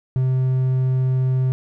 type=tone; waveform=triangle; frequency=129.6 Hz; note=C3; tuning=16 cents flat; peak=-14 dBFS; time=0.16-1.52 s; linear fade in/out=0 ms; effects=none